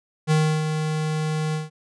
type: tone with ADSR envelope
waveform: square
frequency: 155.3 Hz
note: D#3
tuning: 3 cents flat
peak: -16 dBFS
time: 0.27-1.7 s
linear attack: 41 ms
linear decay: 310 ms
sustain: -7 dB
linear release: 160 ms
effects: resampled to 22050 Hz